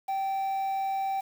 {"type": "tone with quantisation", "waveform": "triangle", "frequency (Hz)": 777, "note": "G5", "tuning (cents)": -16, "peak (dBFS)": -25, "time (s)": [0.08, 1.21], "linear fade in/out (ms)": 10, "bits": 8, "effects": []}